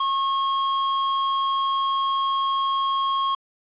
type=tone; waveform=square; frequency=1087 Hz; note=C#6; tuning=34 cents flat; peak=-21 dBFS; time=0-3.35 s; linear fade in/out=5 ms; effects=resampled to 8000 Hz + 8-bit